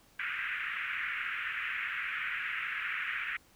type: band-pass noise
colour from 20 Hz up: pink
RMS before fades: -36 dBFS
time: 0.19-3.37 s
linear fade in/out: 5 ms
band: 1400 to 2600 Hz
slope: 48 dB/octave
effects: pink hiss -63 dBFS RMS until 3.55 s